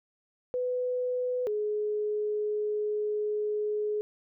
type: tone pair in turn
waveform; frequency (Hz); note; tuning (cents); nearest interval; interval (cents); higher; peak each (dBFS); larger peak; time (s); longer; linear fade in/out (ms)
sine; 499.1 / 421.3; B4 / G#4; +18 / +25; minor third; 293; first; -27; neither; 0.54-1.47 / 1.47-4.01; second; 0
effects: none